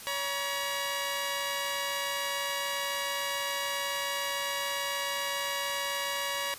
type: tone pair together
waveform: 10% pulse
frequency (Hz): 562 / 959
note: C#5 / A#5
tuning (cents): +24 / +49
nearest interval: major sixth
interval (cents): 925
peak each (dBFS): -25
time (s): 0.07-6.54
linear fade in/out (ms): 0
effects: white hiss -45 dBFS RMS until 6.58 s + resampled to 32000 Hz